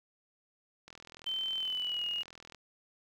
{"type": "click train", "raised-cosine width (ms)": 0.2, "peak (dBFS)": -32, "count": 70, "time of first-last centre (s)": [0.88, 2.547], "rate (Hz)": 41.4}
{"type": "tone with pitch glide", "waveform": "sine", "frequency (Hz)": [3089, 2866], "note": ["G7", "F7"], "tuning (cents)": [-26, 44], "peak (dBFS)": -32, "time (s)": [1.26, 2.23], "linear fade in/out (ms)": 10, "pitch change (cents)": -130, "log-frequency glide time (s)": [1.58, 2.05]}
{"effects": ["10-bit"]}